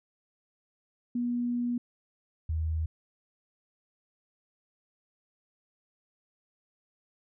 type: tone pair in turn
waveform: sine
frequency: 241.7 / 79.69 Hz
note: B3 / D#2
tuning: -37 / +42 cents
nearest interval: octave + perfect fifth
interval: 1921 cents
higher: first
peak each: -27 dBFS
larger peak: neither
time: 1.15-1.78 / 2.49-2.86 s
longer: first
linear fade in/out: 5 ms
effects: none